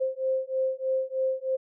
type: beating tone pair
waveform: sine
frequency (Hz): 523.3 / 526.5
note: C5 / C5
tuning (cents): 0 / +11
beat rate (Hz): 3.2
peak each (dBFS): -28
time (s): 0-1.57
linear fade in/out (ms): 20
effects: none